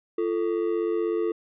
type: ring-modulated tone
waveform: triangle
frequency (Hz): 392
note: G4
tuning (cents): 0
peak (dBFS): -18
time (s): 0.18-1.32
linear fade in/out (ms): 5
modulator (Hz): 48.1
effects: resampled to 8000 Hz